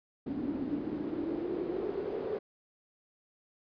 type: noise with band-pass filter sweep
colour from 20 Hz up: pink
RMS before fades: -35 dBFS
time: 0.26-2.39 s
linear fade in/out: 10 ms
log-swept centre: 260 to 440 Hz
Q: 6.6
effects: resampled to 11025 Hz